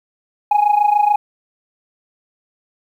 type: tone with amplitude modulation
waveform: sine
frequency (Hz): 830.6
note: G#5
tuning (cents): 0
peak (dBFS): -6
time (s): 0.51-1.16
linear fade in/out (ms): 5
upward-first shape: sine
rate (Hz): 26.9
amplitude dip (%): 80
effects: tanh soft clip ceiling -7 dBFS + 8-bit